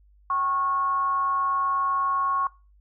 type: tone with frequency modulation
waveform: sine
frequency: 1098 Hz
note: C#6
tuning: 17 cents flat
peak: -22 dBFS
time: 0.3-2.47 s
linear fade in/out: 2 ms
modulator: 325 Hz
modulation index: 0.34
effects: noise-tail reverb RT60 0.3 s tail -21 dB re dry + added 50 Hz sine -54 dBFS peak until 2.8 s